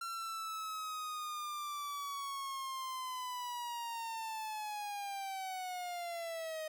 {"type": "linear sweep", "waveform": "45% pulse", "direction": "down", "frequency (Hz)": [1364, 622.3], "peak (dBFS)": -39, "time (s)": [0.01, 6.68], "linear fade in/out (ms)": 5, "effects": []}